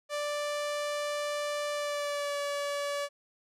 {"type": "tone with pitch glide", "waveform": "sawtooth", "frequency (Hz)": [587.3, 572.9], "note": ["D5", "D5"], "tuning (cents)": [0, -43], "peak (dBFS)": -27, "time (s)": [0.09, 3.09], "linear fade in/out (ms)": 50, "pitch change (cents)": -43, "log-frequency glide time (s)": [1.73, 2.39], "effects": ["low-pass 10000 Hz 12 dB/octave"]}